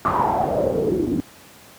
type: noise with low-pass filter sweep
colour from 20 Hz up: pink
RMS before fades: -20 dBFS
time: 0.05-1.2 s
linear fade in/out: 0 ms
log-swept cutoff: 1200 to 270 Hz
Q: 8
effects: pink hiss -46 dBFS RMS until 1.78 s + high-pass 100 Hz 12 dB/octave